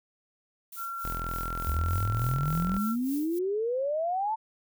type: noise with tremolo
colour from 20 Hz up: violet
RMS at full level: -41 dBFS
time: 0.72-3.39 s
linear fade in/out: 5 ms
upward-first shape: sine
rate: 3.4 Hz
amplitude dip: 75%
type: tone with pitch glide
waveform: sine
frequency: 1366 to 1355.8 Hz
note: F6 to E6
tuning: -39 to +48 cents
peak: -33 dBFS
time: 0.76-2.96 s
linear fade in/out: 50 ms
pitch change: -13 cents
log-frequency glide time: 1.58-2.42 s
type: tone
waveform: sawtooth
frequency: 42 Hz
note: E1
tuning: 33 cents sharp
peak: -30 dBFS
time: 1.04-2.79 s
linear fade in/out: 10 ms
type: exponential sweep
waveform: sine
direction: up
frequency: 68.7 to 905 Hz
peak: -26 dBFS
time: 1.66-4.36 s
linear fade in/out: 20 ms
effects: none